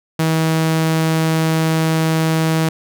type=tone; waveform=sawtooth; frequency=160.5 Hz; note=E3; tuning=46 cents flat; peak=-10 dBFS; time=0.19-2.69 s; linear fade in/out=5 ms; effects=none